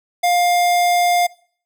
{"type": "tone", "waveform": "square", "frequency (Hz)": 705, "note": "F5", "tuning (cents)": 16, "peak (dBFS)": -14, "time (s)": [0.23, 1.27], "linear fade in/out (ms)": 10, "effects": ["noise-tail reverb RT60 0.5 s tail -22 dB re dry"]}